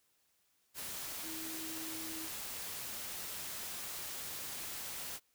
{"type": "tone in noise", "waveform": "sine", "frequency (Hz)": 320.4, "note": "E4", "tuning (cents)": -49, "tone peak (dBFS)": -46, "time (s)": [1.22, 2.29], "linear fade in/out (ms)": 50, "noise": "white", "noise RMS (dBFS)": -43, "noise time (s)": [0.74, 5.2], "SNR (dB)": -6, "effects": ["white hiss -75 dBFS RMS until 5.34 s"]}